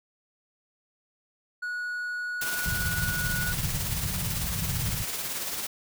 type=tone; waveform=triangle; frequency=1461 Hz; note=F#6; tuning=22 cents flat; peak=-28 dBFS; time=1.62-3.53 s; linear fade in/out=10 ms
type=noise with tremolo; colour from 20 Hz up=white; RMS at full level=-31 dBFS; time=2.41-5.67 s; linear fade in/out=5 ms; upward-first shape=sine; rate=18 Hz; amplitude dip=40%
type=low-pass noise; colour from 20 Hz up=white; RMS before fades=-32 dBFS; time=2.66-5.04 s; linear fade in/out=0 ms; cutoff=180 Hz; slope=48 dB/octave
effects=none